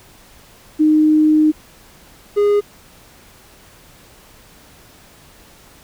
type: tone pair in turn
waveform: sine / triangle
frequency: 307.9 / 411 Hz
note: D#4 / G#4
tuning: -18 / -18 cents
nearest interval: perfect fourth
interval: 500 cents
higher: second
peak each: -9 dBFS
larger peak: neither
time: 0.79-1.52 / 2.36-2.61 s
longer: first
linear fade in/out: 20 ms
effects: pink hiss -46 dBFS RMS until 5.83 s